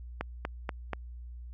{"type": "click train", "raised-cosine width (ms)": 0.5, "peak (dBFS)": -17, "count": 4, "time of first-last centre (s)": [0.21, 0.933], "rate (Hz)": 4.15, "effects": ["added 60 Hz sine -41 dBFS peak until 1.53 s", "AAC 64 kbps"]}